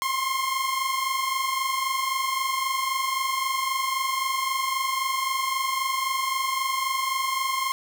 sawtooth tone pair together, 1046.5 / 1070.3 Hz, C6 / C6, 0 / +39 cents, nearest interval unison, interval 39 cents, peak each -25 / -22 dBFS, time 0.02-7.72 s, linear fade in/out 0 ms, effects none

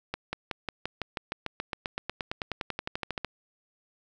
accelerating click train, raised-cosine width 0.3 ms, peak -15 dBFS, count 27, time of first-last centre 0.14-3.247 s, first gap 190 ms, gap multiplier 0.96, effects none

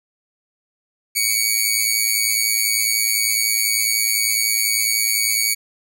10% pulse tone with amplitude modulation, 2249 Hz, C#7, 24 cents sharp, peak -5 dBFS, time 1.15-5.55 s, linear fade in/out 20 ms, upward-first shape sine, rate 110 Hz, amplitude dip 60%, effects none

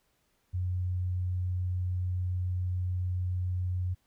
sine tone, 90.7 Hz, F#2, 34 cents flat, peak -28 dBFS, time 0.53-3.95 s, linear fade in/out 20 ms, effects pink hiss -73 dBFS RMS until 4.06 s

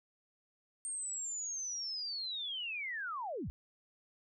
sine linear sweep, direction down, 8690 to 35.06 Hz, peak -37 dBFS, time 0.85-3.5 s, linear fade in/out 0 ms, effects none

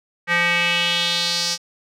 square tone with band-pass filter sweep, 172.9 Hz, F3, 17 cents flat, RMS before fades -20 dBFS, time 0.27-1.58 s, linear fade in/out 50 ms, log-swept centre 1900 to 5400 Hz, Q 3.2, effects none

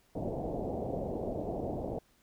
white low-pass noise, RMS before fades -36 dBFS, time 0.15-1.99 s, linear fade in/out 5 ms, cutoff 720 Hz, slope 48 dB/octave, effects pink hiss -68 dBFS RMS until 2.22 s

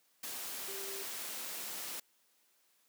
sine tone in noise, 392 Hz, G4, in tune, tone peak -46 dBFS, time 0.68-1.03 s, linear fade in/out 5 ms, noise white, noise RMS -42 dBFS, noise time 0.23-2 s, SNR -7 dB, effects white hiss -72 dBFS RMS until 2.88 s + high-pass 200 Hz 12 dB/octave

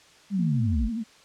sine linear sweep, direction down, 207.7 to 37.7 Hz, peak -22 dBFS, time 0.3-0.9 s, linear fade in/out 50 ms
sine tone with vibrato, 226.6 Hz, A#3, 49 cents flat, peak -27 dBFS, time 0.38-1.04 s, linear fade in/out 20 ms, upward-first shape sine, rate 12 Hz, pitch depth 86 cents each way
effects white hiss -54 dBFS RMS until 1.24 s + low-pass 6000 Hz 12 dB/octave

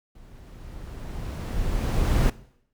brown noise with level ramp, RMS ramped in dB -48 to -18 dBFS, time 0.15-2.3 s, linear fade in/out 5 ms, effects noise-tail reverb RT60 0.7 s tail -19 dB re dry

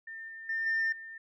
sine tone with level steps, 1803 Hz, A6, 42 cents sharp, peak -40 / -42 / -29 / -25 / -42 dBFS, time 0.07-1.18 s, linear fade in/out 5 ms, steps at 0.28 / 0.49 / 0.66 / 0.92 s, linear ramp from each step 5 ms, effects tanh soft clip ceiling -24 dBFS

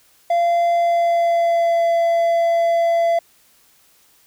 triangle tone with pitch glide, 687 to 675.6 Hz, F5 to E5, -29 to +42 cents, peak -12 dBFS, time 0.3-3.19 s, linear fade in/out 5 ms, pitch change -29 cents, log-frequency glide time 0.75-1.86 s, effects white hiss -55 dBFS RMS until 4.26 s

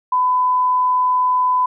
sine tone, 1004 Hz, B5, 28 cents sharp, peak -13 dBFS, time 0.12-1.66 s, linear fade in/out 5 ms, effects none

